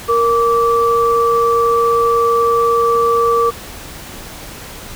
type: tone pair together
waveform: sine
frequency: 466.2 / 1161.3 Hz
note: A#4 / D6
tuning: 0 / -20 cents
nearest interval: octave + major third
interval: 1580 cents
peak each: -13 dBFS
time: 0.08-3.51 s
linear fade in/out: 20 ms
effects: pink hiss -32 dBFS RMS until 4.95 s